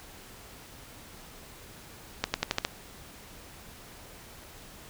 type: accelerating click train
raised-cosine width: 0.2 ms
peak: -8 dBFS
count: 6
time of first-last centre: 2.24-2.65 s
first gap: 100 ms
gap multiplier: 0.9
effects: pink hiss -49 dBFS RMS until 4.89 s